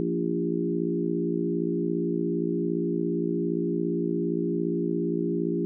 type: harmonic tone with a mistuned harmonic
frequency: 57.4 Hz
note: A#1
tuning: 26 cents flat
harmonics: 3 / 4 / 5 / 6 / 7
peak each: -30 / -33 / -31 / -29 / -31 dBFS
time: 0-5.65 s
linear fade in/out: 0 ms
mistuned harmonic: 5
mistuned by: +22 cents
effects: none